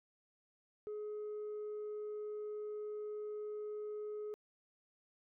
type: tone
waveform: sine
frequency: 421.7 Hz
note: G#4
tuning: 26 cents sharp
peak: -38 dBFS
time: 0.87-4.34 s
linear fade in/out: 0 ms
effects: tanh soft clip ceiling -39 dBFS